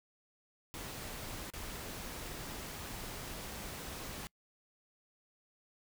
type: noise with dropouts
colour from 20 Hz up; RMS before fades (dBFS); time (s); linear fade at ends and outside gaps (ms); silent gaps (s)
pink; -44; 0.74-4.27; 0; 1.502-1.536
effects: noise-tail reverb RT60 0.1 s tail -26 dB re dry